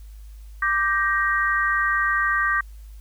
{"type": "chord", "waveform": "sine", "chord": "G minor", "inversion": "second", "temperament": "just", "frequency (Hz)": [1176, 1568, 1881.6], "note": ["D6", "G6", "Bb6"], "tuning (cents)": [2, 0, 16], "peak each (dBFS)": -23, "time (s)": [0.62, 2.61], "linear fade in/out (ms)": 5, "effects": ["added 52 Hz sine -38 dBFS peak until 3 s", "white hiss -59 dBFS RMS until 3 s"]}